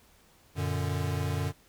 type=chord; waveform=square; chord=Gb augmented; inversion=none; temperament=equal; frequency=92.5 / 116.54 / 146.83 Hz; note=Gb2 / Bb2 / D3; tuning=0 / 0 / 0 cents; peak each=-32 / -37 / -33 dBFS; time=0.55-1.53 s; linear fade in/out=50 ms; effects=pink hiss -61 dBFS RMS until 1.68 s